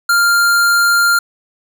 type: tone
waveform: square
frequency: 1396.9 Hz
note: F6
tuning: in tune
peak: -10 dBFS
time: 0.09-1.19 s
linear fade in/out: 5 ms
effects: none